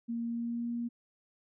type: tone with pitch glide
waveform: sine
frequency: 233.1 to 236.6 Hz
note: A#3 to A#3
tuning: 0 to +26 cents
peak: -32 dBFS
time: 0.08-0.89 s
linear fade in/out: 20 ms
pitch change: +26 cents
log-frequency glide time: 0.25-0.7 s
effects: none